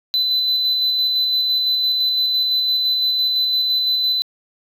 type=tone with tremolo; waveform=sine; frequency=4015 Hz; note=B7; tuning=28 cents sharp; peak=-12 dBFS; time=0.14-4.22 s; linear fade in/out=0 ms; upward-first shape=square; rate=5.9 Hz; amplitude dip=30%; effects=tanh soft clip ceiling -14 dBFS + 9-bit